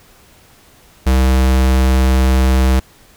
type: tone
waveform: square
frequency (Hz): 65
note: C2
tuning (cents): -11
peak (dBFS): -10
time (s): 1.06-2.8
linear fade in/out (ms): 10
effects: pink hiss -47 dBFS RMS until 3.16 s